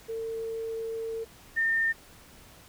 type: tone pair in turn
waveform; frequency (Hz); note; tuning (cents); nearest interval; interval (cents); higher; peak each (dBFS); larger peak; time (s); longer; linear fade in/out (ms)
sine; 451.3 / 1813; A4 / A#6; +44 / -49; 2 octaves; 2407; second; -31 / -23; second; 0.08-1.25 / 1.56-1.93; first; 20
effects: pink hiss -53 dBFS RMS until 2.68 s